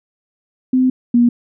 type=tone pair in turn; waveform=sine; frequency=256.7 / 239.5 Hz; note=C4 / A#3; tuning=-33 / +47 cents; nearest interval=minor second; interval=120 cents; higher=first; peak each=-10 / -8 dBFS; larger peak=second; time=0.73-0.9 / 1.14-1.29 s; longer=first; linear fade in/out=5 ms; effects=none